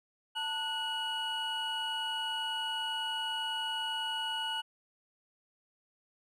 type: tone cluster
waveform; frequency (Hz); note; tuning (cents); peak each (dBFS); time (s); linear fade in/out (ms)
triangle; 892 / 1470 / 2918; A5 / F#6 / F#7; +23 / -12 / -25; -36 / -39 / -33; 0.35-4.62; 20
effects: none